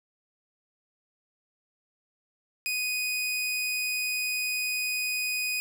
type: tone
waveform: sawtooth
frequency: 2490 Hz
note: D#7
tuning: 1 cent sharp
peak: -24 dBFS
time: 2.66-5.6 s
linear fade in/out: 0 ms
effects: none